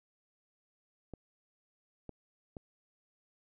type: clicks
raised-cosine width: 2 ms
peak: -30 dBFS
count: 3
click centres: 1.137 / 2.093 / 2.568 s
effects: none